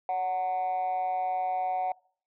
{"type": "tone with amplitude modulation", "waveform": "sine", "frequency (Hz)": 740, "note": "F#5", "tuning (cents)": 0, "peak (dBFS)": -21, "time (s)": [0.09, 1.92], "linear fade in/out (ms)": 2, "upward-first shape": "sine", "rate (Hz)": 177, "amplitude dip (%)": 75, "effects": ["noise-tail reverb RT60 0.5 s tail -25 dB re dry", "tanh soft clip ceiling -23 dBFS"]}